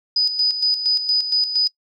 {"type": "tone with tremolo", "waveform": "sine", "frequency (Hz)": 4978, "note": "D#8", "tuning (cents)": 0, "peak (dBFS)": -14, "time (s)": [0.16, 1.68], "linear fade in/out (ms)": 5, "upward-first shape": "square", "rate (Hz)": 4.3, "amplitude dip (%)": 60, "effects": ["noise-tail reverb RT60 0.1 s tail -24 dB re dry"]}